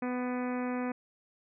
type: harmonic tone with a mistuned harmonic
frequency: 249.3 Hz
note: B3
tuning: 16 cents sharp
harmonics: 1 / 2 / 3 / 4 / 5 / 6 / 7 / 8 / 9 / 10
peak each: -32 / -38 / -42 / -44 / -46 / -48 / -49 / -50 / -51 / -52 dBFS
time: 0.02-0.92 s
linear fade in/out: 5 ms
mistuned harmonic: 5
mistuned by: -21 cents
effects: none